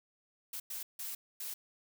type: noise bursts at uneven times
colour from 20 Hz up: blue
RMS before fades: -41 dBFS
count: 4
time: 0.53-0.6 / 0.7-0.83 / 0.99-1.15 / 1.4-1.54 s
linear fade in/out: 5 ms
effects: none